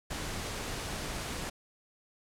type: noise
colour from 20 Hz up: pink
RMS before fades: -37 dBFS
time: 0.1-1.5 s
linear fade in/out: 10 ms
effects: low-pass 10000 Hz 12 dB/octave